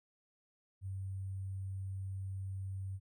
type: tone with sample-and-hold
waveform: sine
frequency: 95.9 Hz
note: G2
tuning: 37 cents flat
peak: -38 dBFS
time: 0.81-3 s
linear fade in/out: 50 ms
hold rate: 8820 Hz
effects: none